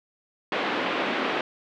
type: band-pass noise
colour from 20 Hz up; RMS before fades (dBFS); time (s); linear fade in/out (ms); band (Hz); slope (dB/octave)
pink; -27; 0.52-1.41; 2; 250 to 3200; 24
effects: none